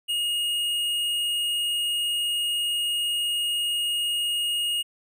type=tone with hard clipping; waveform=sine; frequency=2863 Hz; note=F7; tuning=42 cents sharp; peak=-25 dBFS; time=0.08-4.83 s; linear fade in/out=20 ms; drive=9 dB; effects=none